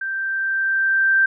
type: tone with level ramp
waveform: sine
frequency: 1568 Hz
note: G6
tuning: in tune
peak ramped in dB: -23 to -12 dBFS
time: 0.01-1.26 s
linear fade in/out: 5 ms
effects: none